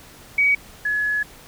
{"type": "tone pair in turn", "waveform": "sine", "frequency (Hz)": [2263, 1696.2], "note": ["C#7", "G#6"], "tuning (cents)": [35, 36], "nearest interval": "perfect fourth", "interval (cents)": 499, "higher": "first", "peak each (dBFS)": [-14, -19], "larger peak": "first", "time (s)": [[0.38, 0.55], [0.85, 1.23]], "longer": "second", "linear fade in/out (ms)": 5, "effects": ["pink hiss -45 dBFS RMS until 1.47 s"]}